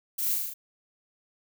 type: noise with echo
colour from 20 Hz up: violet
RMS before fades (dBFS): -30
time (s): 0.18-0.35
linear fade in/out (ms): 10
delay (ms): 38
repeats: 5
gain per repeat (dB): -2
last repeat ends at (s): 0.54
effects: none